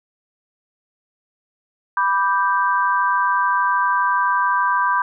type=chord; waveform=sine; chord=G major; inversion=first; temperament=equal; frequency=987.8 / 1174.7 / 1568 Hz; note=B5 / D6 / G6; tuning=0 / 0 / 0 cents; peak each=-18 / -21 / -21 dBFS; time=1.97-5.02 s; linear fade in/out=2 ms; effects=none